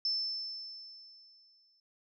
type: tone with exponential decay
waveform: sine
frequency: 5290 Hz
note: E8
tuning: 5 cents sharp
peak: -28 dBFS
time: 0.05-1.8 s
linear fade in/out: 2 ms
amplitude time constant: 380 ms
effects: none